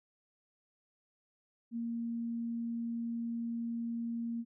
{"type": "tone", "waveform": "sine", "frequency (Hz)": 232.7, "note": "A#3", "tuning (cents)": -3, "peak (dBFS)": -34, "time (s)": [1.71, 4.45], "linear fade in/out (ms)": 50, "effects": []}